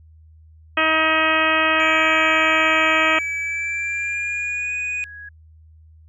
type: harmonic tone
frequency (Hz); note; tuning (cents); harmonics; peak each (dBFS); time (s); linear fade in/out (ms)
316.9; D#4; +32; 1 / 2 / 3 / 4 / 5 / 6 / 7 / 8 / 9 / 10; -27 / -24 / -28 / -21 / -26 / -22 / -30 / -21 / -30 / -29; 0.77-3.19; 5
type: tone with tremolo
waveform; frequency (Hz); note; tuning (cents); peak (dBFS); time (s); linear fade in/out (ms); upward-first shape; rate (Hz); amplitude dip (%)
sine; 1661.2; G#6; 0; -29; 1.76-5.29; 5; triangle; 0.55; 65
type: tone with pitch glide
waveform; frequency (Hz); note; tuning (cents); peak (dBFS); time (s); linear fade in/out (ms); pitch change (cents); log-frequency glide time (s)
triangle; 2300 to 2479; D7 to D#7; -37 to -7; -21; 1.8-5.04; 0; +130; 3.41-4.75
effects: added 79 Hz sine -45 dBFS peak until 6.08 s + resampled to 24000 Hz